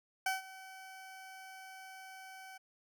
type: tone with ADSR envelope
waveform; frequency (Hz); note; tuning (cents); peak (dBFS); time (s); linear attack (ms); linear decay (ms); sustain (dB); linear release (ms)
20% pulse; 761; F#5; +48; -25; 0.26-2.58; 4; 150; -19; 11
effects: none